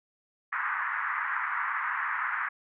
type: band-pass noise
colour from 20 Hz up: white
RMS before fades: -31 dBFS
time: 0.52-2.49 s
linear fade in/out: 10 ms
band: 980 to 1900 Hz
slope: 48 dB/octave
effects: none